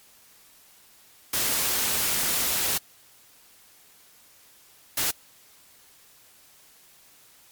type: noise bursts at uneven times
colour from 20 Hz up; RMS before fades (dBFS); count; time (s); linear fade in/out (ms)
white; -25; 2; 1.33-2.78 / 4.97-5.11; 5
effects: white hiss -55 dBFS RMS until 7.51 s + MP3 96 kbps